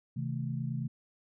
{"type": "chord", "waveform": "sine", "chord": "A diminished", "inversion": "first", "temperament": "equal with one note detuned", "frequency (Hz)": [130.81, 159.57, 220], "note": ["C3", "Eb3", "A3"], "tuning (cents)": [0, 44, 0], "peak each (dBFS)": [-34, -37, -39], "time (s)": [0.16, 0.88], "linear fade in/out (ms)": 10, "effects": []}